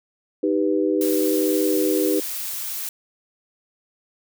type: chord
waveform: sine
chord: Eb augmented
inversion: none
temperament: equal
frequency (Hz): 311.1 / 392 / 493.9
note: Eb4 / G4 / B4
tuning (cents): 0 / 0 / 0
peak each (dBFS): -21 / -22 / -24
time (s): 0.43-2.2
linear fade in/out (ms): 5
type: noise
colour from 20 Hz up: blue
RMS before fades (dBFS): -29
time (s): 1.01-2.89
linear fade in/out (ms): 2
effects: none